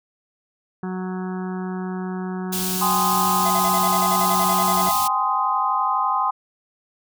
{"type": "harmonic tone", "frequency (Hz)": 185, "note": "F#3", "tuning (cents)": 0, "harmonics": [1, 2, 4, 5, 6, 7, 8, 9], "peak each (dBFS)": [-26, -32, -38, -40, -42, -43, -44, -45], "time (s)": [0.83, 4.89], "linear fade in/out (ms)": 2}
{"type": "band-stop noise", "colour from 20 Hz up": "white", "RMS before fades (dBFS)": -26, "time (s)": [2.52, 5.08], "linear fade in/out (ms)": 10, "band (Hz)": [270, 2700], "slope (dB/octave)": 24}
{"type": "chord", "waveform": "sine", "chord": "Ab major seventh", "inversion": "third", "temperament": "just", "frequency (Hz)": [778.7, 830.6, 1038.3, 1245.9], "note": ["G5", "Ab5", "C6", "Eb6"], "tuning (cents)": [-12, 0, -14, 2], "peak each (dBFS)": [-26, -26, -21, -24], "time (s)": [2.81, 6.31], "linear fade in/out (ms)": 10}
{"type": "tone bursts", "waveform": "square", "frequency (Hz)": 680, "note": "F5", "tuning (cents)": -46, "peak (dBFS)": -26, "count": 16, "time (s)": [3.45, 4.917], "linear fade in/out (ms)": 10, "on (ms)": 57, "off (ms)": 37}
{"effects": []}